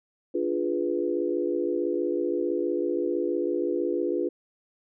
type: chord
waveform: sine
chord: D diminished seventh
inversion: none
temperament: equal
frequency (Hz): 293.7 / 349.2 / 415.3 / 493.9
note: D4 / F4 / Ab4 / Cb5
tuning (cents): 0 / 0 / 0 / 0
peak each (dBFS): -31 / -27 / -31 / -31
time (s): 0.34-4.29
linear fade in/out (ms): 10
effects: none